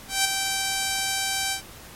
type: tone with ADSR envelope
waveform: 5% pulse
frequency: 778 Hz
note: G5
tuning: 13 cents flat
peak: -6 dBFS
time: 0.08-1.62 s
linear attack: 170 ms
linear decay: 6 ms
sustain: -6 dB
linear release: 100 ms
effects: pink hiss -44 dBFS RMS until 1.95 s + MP3 64 kbps